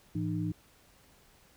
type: tone cluster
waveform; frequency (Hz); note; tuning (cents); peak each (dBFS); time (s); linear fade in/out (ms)
sine; 106.7 / 166.5 / 305; G#2 / E3 / D#4; +47 / +18 / -34; -35 / -33 / -35; 0.15-0.52; 5
effects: pink hiss -62 dBFS RMS until 1.56 s